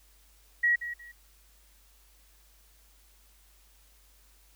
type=tone with echo; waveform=sine; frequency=1912 Hz; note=A#6; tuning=43 cents sharp; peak=-21 dBFS; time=0.63-0.76 s; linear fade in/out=10 ms; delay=180 ms; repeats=2; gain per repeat=-12 dB; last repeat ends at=1.12 s; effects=added 50 Hz sine -60 dBFS peak until 4.55 s + white hiss -63 dBFS RMS until 4.55 s